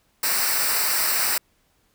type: noise with comb filter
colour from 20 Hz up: white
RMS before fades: -22 dBFS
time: 0.23-1.38 s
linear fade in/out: 5 ms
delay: 0.3 ms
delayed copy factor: -0.75
effects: pink hiss -65 dBFS RMS until 1.94 s